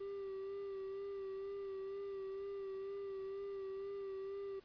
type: tone with vibrato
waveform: triangle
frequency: 392 Hz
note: G4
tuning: in tune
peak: -40 dBFS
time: 0-4.6 s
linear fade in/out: 10 ms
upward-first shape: sine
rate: 2.1 Hz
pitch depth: 27 cents each way
effects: pink hiss -67 dBFS RMS until 4.64 s + resampled to 11025 Hz

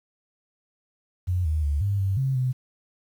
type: tone with pitch steps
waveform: sine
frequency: 90.2 / 77.7 / 72.4 / 100.2 / 96.8 / 133.8 / 127.8 Hz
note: F#2 / D#2 / D2 / G2 / G2 / C3 / C3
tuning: -44 / -2 / -24 / +38 / -21 / +39 / -40 cents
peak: -21 dBFS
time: 1.27-2.53 s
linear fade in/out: 20 ms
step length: 180 ms
effects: 9-bit

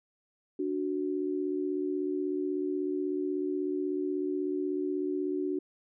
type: tone pair together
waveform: sine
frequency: 293.7 / 370 Hz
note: D4 / F#4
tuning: 0 / 0 cents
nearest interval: major third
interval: 400 cents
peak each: -32 / -31 dBFS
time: 0.59-5.59 s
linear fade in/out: 5 ms
effects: none

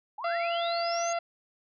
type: linear sweep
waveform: sine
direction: up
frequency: 790 to 6580 Hz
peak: -35 dBFS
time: 0.18-1.13 s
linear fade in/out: 5 ms
type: harmonic tone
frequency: 682 Hz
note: F5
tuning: 41 cents flat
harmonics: 1 / 2 / 3 / 4 / 5 / 6 / 7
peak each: -28 / -36 / -41 / -43 / -50 / -51 / -47 dBFS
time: 0.24-1.19 s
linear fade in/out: 5 ms
effects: none

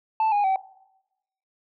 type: tone with pitch steps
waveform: sine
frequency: 880 / 821.1 / 766.1 Hz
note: A5 / G#5 / G5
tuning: 0 / -20 / -40 cents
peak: -16 dBFS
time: 0.2-0.56 s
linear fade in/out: 2 ms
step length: 120 ms
effects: noise-tail reverb RT60 0.9 s tail -21 dB re dry + tanh soft clip ceiling -18 dBFS

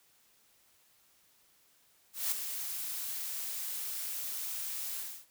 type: noise with ADSR envelope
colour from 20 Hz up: blue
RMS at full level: -30 dBFS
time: 2.13-5.26 s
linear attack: 190 ms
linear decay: 4 ms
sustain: -8 dB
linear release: 290 ms
effects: white hiss -67 dBFS RMS until 5.3 s

